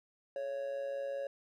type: tone with amplitude modulation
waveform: triangle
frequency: 554.4 Hz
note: C#5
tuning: in tune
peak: -31 dBFS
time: 0.36-1.27 s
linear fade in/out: 2 ms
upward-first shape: sine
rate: 125 Hz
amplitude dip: 55%
effects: none